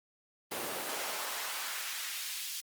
pink noise with high-pass filter sweep, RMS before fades -38 dBFS, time 0.51-2.61 s, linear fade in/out 10 ms, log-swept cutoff 310 to 3800 Hz, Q 0.92, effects Opus 32 kbps

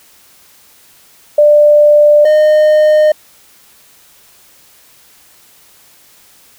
sine / triangle tone pair in turn, 593 / 611.8 Hz, D5 / D#5, +17 / -29 cents, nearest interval minor second, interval 54 cents, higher second, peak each -3 dBFS, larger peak neither, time 1.38-2.25 / 2.25-3.12 s, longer neither, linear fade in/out 5 ms, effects white hiss -45 dBFS RMS until 6.58 s

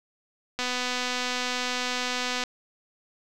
click train, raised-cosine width 0.2 ms, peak -12 dBFS, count 461, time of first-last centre 0.59-2.437 s, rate 249 Hz, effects none

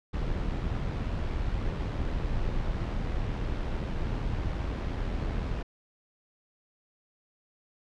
brown noise with amplitude modulation, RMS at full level -29 dBFS, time 0.13-5.63 s, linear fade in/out 10 ms, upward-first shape sine, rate 82.3 Hz, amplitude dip 35%, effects low-pass 4000 Hz 12 dB/octave

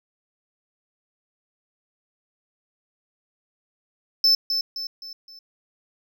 triangle tone with echo, 5274 Hz, E8, in tune, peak -13 dBFS, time 4.24-4.35 s, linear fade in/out 2 ms, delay 260 ms, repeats 4, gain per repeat -7 dB, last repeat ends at 5.39 s, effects none

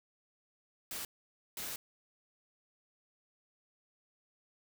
white noise bursts at uneven times, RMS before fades -41 dBFS, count 2, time 0.91-1.05 / 1.57-1.76 s, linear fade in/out 2 ms, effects none

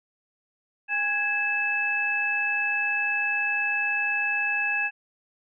sine tone cluster, 820 / 1662 / 2614 Hz, G#5 / G#6 / E7, -22 / +1 / -15 cents, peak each -34 / -27 / -25 dBFS, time 0.88-4.91 s, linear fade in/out 50 ms, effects none

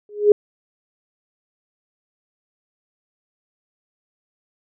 sine tone with exponential growth, 415.3 Hz, G#4, in tune, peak -4 dBFS, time 0.09-0.32 s, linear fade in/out 2 ms, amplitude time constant 50 ms, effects none

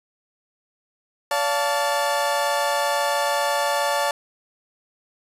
30% pulse chord, D minor, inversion none, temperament equal with one note detuned, 572.6 / 698.5 / 880 Hz, D5 / F5 / A5, -44 / 0 / 0 cents, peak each -21 / -25 / -21 dBFS, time 1.31-4.11 s, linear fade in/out 2 ms, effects resampled to 32000 Hz + 9-bit

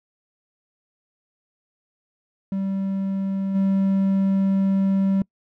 triangle tone with level steps, 194 Hz, G3, 18 cents flat, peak -20 / -15 dBFS, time 2.52-5.22 s, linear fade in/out 2 ms, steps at 3.54 s, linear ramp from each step 20 ms, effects noise-tail reverb RT60 0.1 s tail -26 dB re dry

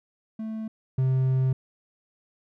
triangle tone pair in turn, 220 / 130.81 Hz, A3 / C3, 0 / 0 cents, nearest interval major sixth, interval 900 cents, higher first, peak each -28 / -18 dBFS, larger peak second, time 0.39-0.68 / 0.98-1.53 s, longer second, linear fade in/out 5 ms, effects none

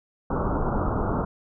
pink low-pass noise, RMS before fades -25 dBFS, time 0.3-1.25 s, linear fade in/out 5 ms, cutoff 1400 Hz, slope 96 dB/octave, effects none

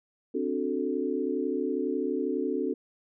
sine chord, D dominant seventh, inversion third, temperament equal, 261.6 / 293.7 / 370 / 440 Hz, C4 / D4 / F#4 / A4, 0 / 0 / 0 / 0 cents, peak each -32 dBFS, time 0.34-2.74 s, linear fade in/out 10 ms, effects none

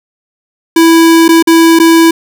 square tone with dropouts, 329.6 Hz, E4, in tune, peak -3 dBFS, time 0.76-2.11 s, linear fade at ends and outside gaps 5 ms, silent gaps 1.281-1.289 / 1.426-1.472 / 1.79-1.798 s, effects none

